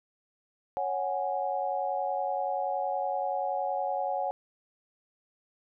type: chord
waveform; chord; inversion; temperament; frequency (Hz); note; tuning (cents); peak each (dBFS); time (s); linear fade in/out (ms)
sine; C# suspended fourth; none; equal; 554.4 / 740 / 830.6; C#5 / F#5 / G#5; 0 / 0 / 0; -33 / -31 / -33; 0.77-4.31; 0
effects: none